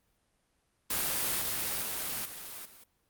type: noise with level steps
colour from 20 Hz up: white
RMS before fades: -31 / -33 / -35 / -43 / -54 dBFS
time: 0.9-2.84 s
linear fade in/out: 5 ms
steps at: 1.41 / 1.82 / 2.25 / 2.65 s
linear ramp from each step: 5 ms
effects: pink hiss -74 dBFS RMS until 3.09 s + Opus 32 kbps